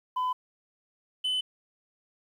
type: tone pair in turn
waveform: sine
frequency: 1008 / 3021 Hz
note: B5 / F#7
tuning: +35 / +35 cents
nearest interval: octave + perfect fifth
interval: 1900 cents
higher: second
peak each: -23 dBFS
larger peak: neither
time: 0.16-0.33 / 1.24-1.41 s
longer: neither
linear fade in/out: 10 ms
effects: tanh soft clip ceiling -25 dBFS + 10-bit